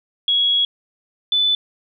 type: tone pair in turn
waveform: sine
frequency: 3332 / 3498 Hz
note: G#7 / A7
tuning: +5 / -11 cents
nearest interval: minor second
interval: 84 cents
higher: second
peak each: -14 / -14 dBFS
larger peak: neither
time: 0.28-0.65 / 1.32-1.55 s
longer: first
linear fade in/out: 2 ms
effects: none